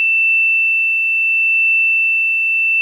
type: tone with tremolo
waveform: sine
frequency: 2668 Hz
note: E7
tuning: 20 cents sharp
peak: -10 dBFS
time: 0-2.81 s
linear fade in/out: 0 ms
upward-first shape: triangle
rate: 0.73 Hz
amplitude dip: 30%
effects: 8-bit